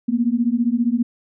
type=beating tone pair; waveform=sine; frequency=230 / 245 Hz; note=A#3 / B3; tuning=-23 / -14 cents; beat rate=15 Hz; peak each=-19 dBFS; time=0.08-1.03 s; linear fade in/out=10 ms; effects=none